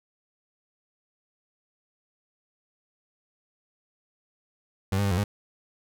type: tone with pitch steps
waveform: 30% pulse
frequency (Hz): 96.3 / 101.3 / 99.3 / 88.3 / 102.4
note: G2 / G#2 / G2 / F2 / G#2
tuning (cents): -30 / -43 / +23 / +20 / -24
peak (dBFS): -20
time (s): 4.92-5.24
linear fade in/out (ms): 5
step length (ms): 64
effects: none